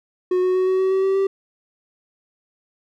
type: tone with pitch steps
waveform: triangle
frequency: 365 / 368.4 / 371.8 / 375.3 / 378.7 / 382.3 / 385.8 / 389.4 Hz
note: F#4 / F#4 / F#4 / F#4 / F#4 / G4 / G4 / G4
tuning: -24 / -7 / +8 / +25 / +40 / -43 / -28 / -12 cents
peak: -14 dBFS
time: 0.31-1.27 s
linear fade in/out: 5 ms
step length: 120 ms
effects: none